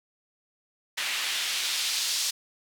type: noise with band-pass filter sweep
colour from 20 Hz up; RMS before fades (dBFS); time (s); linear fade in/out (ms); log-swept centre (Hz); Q
white; -29; 0.97-2.31; 10; 2400 to 4900; 1.3
effects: none